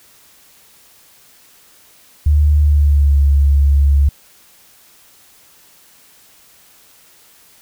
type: tone with pitch glide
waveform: sine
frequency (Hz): 74.2 to 70.4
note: D2 to C#2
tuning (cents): +18 to +27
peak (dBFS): -8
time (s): 2.26-4.09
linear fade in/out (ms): 5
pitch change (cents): -91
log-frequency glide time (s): 2.61-3.18
effects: white hiss -48 dBFS RMS until 7.61 s